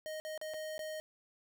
square tone with dropouts, 622.3 Hz, D#5, in tune, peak -40 dBFS, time 0.06-1 s, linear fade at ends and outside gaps 0 ms, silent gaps 0.2-0.25 / 0.377-0.414 / 0.537-0.542 / 0.78-0.792 s, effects none

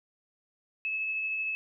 sine tone with tremolo, 2597 Hz, E7, 26 cents flat, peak -28 dBFS, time 0.85-1.55 s, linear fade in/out 0 ms, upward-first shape triangle, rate 13 Hz, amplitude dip 25%, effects none

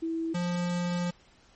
sine / square tone pair in turn, 327.5 / 175.81 Hz, E4 / F3, -11 / +12 cents, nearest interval major seventh, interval 1077 cents, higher first, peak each -28 dBFS, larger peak neither, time 0.02-0.34 / 0.34-1.11 s, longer second, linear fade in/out 10 ms, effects pink hiss -60 dBFS RMS until 1.55 s + MP3 32 kbps

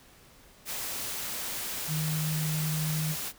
sine tone in noise, 155.56 Hz, D#3, in tune, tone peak -28 dBFS, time 1.87-3.16 s, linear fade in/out 50 ms, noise white, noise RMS -35 dBFS, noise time 0.65-3.33 s, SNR +4 dB, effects pink hiss -56 dBFS RMS until 3.38 s

